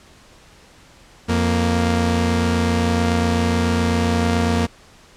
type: tone pair together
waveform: sawtooth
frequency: 87.31 / 233.1 Hz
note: F2 / A#3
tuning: 0 / 0 cents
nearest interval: octave + perfect fourth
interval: 1700 cents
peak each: -15 dBFS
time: 1.28-4.67 s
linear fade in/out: 20 ms
effects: pink hiss -48 dBFS RMS until 5.16 s + low-pass 8000 Hz 12 dB/octave